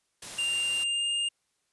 white noise, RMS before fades -40 dBFS, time 0.22-0.84 s, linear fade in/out 5 ms
square tone with pitch glide, 2794 to 2817 Hz, F7 to F7, 0 to +14 cents, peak -27 dBFS, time 0.38-1.29 s, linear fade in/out 10 ms, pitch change +14 cents, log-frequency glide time 0.79-1.1 s
effects white hiss -75 dBFS RMS until 1.72 s + resampled to 24000 Hz

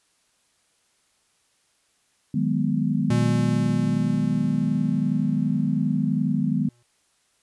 sine chord, G# minor seventh, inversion second, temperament equal, 155.56 / 185 / 207.7 / 246.9 Hz, D#3 / F#3 / G#3 / B3, 0 / 0 / 0 / 0 cents, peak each -25 / -28 / -25 / -25 dBFS, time 2.34-6.69 s, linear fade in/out 5 ms
square tone with exponential decay, 120 Hz, B2, 49 cents flat, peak -21 dBFS, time 3.1-6.83 s, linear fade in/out 5 ms, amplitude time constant 810 ms
effects white hiss -66 dBFS RMS until 7.42 s + resampled to 24000 Hz

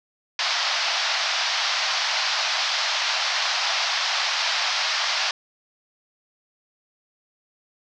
white band-pass noise, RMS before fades -24 dBFS, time 0.39-5.31 s, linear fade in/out 2 ms, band 640 to 5500 Hz, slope 48 dB/octave, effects none

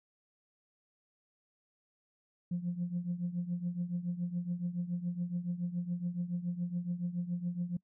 sine tone with tremolo, 175.6 Hz, F3, 10 cents sharp, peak -28 dBFS, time 2.51-7.77 s, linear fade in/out 5 ms, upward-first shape triangle, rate 7.1 Hz, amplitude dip 85%, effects noise-tail reverb RT60 0.1 s tail -25 dB re dry + tanh soft clip ceiling -27 dBFS

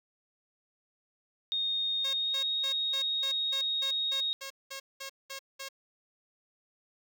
sine tone with pitch glide, 3700 to 3747 Hz, A#7 to A#7, -14 to +8 cents, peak -28 dBFS, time 1.52-4.33 s, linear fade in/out 0 ms, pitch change +22 cents, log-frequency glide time 2.11-2.38 s
5% pulse tone bursts, 543 Hz, C#5, 36 cents flat, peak -27 dBFS, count 13, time 2.04-5.688 s, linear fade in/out 10 ms, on 96 ms, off 200 ms
effects none

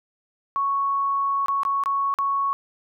sine tone with dropouts, 1108.7 Hz, C#6, in tune, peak -20 dBFS, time 0.56-2.53 s, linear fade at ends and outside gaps 0 ms, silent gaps 1.46-1.483 / 1.633-1.651 / 1.837-1.859 / 2.14-2.187 s, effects none

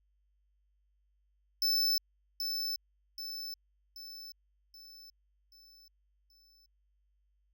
square tone with echo, 5274 Hz, E8, in tune, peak -27 dBFS, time 1.62-1.98 s, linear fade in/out 2 ms, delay 780 ms, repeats 6, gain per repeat -6 dB, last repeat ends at 6.66 s, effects added 50 Hz sine -70 dBFS peak until 7.53 s

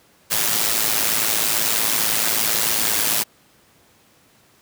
white noise with amplitude modulation, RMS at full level -17 dBFS, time 0.3-3.24 s, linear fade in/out 20 ms, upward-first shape sine, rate 109 Hz, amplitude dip 65%, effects pink hiss -55 dBFS RMS until 4.61 s + high-pass 100 Hz 12 dB/octave

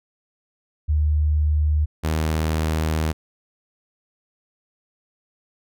sine / sawtooth tone pair in turn, 75.6 / 78.78 Hz, D#2 / D#2, -49 / +22 cents, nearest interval minor second, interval 71 cents, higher second, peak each -16 dBFS, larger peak neither, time 0.88-1.86 / 2.03-3.13 s, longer second, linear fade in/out 20 ms, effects none

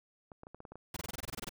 clicks, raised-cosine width 1 ms, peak -34 dBFS, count 8, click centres 0.318 / 0.434 / 0.469 / 0.546 / 0.604 / 0.652 / 0.72 / 0.756 s
pink noise bursts, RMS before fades -40 dBFS, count 12, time 0.94-1.493 s, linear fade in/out 5 ms, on 25 ms, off 23 ms
effects none

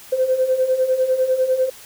sine beating tone pair, 510 / 520 Hz, C5 / C5, -44 / -11 cents, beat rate 10 Hz, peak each -21 / -16 dBFS, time 0.12-1.7 s, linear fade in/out 10 ms, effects tanh soft clip ceiling -8 dBFS + white hiss -42 dBFS RMS until 1.85 s

